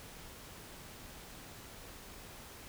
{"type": "silence", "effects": ["pink hiss -51 dBFS RMS until 2.68 s"]}